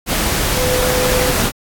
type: tone in noise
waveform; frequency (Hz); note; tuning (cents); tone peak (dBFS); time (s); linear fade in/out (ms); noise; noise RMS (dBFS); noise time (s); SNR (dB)
sine; 504; B4; +35; -17; 0.55-1.35; 50; pink; -17; 0.06-1.52; -3
effects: AAC 64 kbps